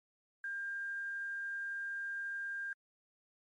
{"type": "tone with quantisation", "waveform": "sine", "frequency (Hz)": 1600, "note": "G6", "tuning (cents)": 35, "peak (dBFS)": -37, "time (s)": [0.44, 2.73], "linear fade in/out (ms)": 2, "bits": 11, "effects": ["MP3 48 kbps"]}